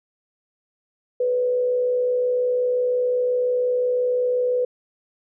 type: tone with frequency modulation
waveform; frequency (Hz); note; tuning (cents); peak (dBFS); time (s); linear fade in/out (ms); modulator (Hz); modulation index
sine; 496.6; B4; +9; -18; 1.2-4.65; 5; 65.7; 0.27
effects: none